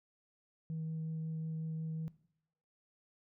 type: tone with vibrato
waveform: sine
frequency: 159.7 Hz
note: D#3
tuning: 45 cents sharp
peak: -35 dBFS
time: 0.7-2.08 s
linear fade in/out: 0 ms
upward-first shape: triangle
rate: 5.5 Hz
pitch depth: 9 cents each way
effects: noise-tail reverb RT60 0.7 s tail -19 dB re dry + tanh soft clip ceiling -34 dBFS